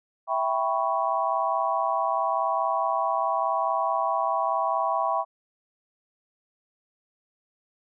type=chord; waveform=sine; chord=C# half-diminished seventh; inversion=first; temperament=equal; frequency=659.3 / 784 / 987.8 / 1108.7 Hz; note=E5 / G5 / B5 / C#6; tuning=0 / 0 / 0 / 0 cents; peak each=-28 dBFS; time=0.27-5.25 s; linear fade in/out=50 ms; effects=none